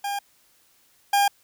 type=tone pair in turn; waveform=40% pulse; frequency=806 / 806 Hz; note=G5 / G5; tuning=+48 / +48 cents; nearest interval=unison; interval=0 cents; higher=neither; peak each=-25 / -16 dBFS; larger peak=second; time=0.04-0.19 / 1.13-1.28 s; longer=neither; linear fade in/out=5 ms; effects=white hiss -61 dBFS RMS until 1.43 s